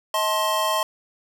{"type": "chord", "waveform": "square", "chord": "A diminished", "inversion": "second", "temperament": "just", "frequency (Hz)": [633.6, 880, 1056], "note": ["Eb5", "A5", "C6"], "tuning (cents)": [31, 0, 16], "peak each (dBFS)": [-26, -28, -24], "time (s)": [0.14, 0.83], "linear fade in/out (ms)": 2, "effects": []}